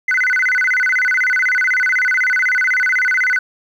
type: tone with vibrato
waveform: sine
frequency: 1751 Hz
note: A6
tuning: 9 cents flat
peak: -11 dBFS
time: 0.08-3.39 s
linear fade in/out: 5 ms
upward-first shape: square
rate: 16 Hz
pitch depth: 270 cents each way
effects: tanh soft clip ceiling -10 dBFS + 8-bit